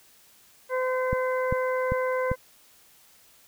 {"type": "harmonic tone", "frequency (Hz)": 512, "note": "C5", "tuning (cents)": -38, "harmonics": [1, 2, 3, 4], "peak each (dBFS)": [-25, -31, -35, -37], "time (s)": [0.69, 2.36], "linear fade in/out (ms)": 50}
{"type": "click train", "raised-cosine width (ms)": 5, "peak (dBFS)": -15, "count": 4, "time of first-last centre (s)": [1.13, 2.316], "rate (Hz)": 2.53}
{"effects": ["white hiss -57 dBFS RMS until 3.47 s"]}